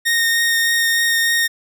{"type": "tone with vibrato", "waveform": "sawtooth", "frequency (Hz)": 1849, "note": "A#6", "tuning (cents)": -15, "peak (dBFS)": -11, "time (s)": [0.05, 1.48], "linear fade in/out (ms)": 20, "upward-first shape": "triangle", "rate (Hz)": 3.3, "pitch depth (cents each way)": 11, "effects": []}